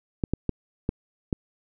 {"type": "clicks", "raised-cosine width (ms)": 3, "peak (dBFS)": -11, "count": 5, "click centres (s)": [0.238, 0.336, 0.493, 0.891, 1.328], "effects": []}